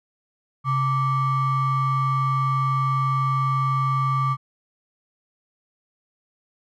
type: ring-modulated tone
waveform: triangle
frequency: 517 Hz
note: C5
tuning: 21 cents flat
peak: -14 dBFS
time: 0.64-4.37 s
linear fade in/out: 50 ms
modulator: 651 Hz
effects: none